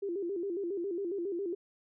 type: tone with vibrato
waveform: sine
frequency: 370 Hz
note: F#4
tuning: in tune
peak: -32 dBFS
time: 0.02-1.55 s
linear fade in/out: 10 ms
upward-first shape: square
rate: 7.3 Hz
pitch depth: 130 cents each way
effects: none